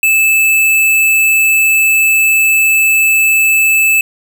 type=tone; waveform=square; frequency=2623 Hz; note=E7; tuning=9 cents flat; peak=-8 dBFS; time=0.03-4.01 s; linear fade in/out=2 ms; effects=none